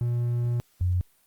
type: tone pair in turn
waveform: triangle / sine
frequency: 120 / 89.9 Hz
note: B2 / F#2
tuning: -49 / -49 cents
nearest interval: perfect fourth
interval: 500 cents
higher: first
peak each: -21 dBFS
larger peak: neither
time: 0.01-0.6 / 0.81-1.01 s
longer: first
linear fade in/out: 0 ms
effects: white hiss -64 dBFS RMS until 1.26 s + Opus 32 kbps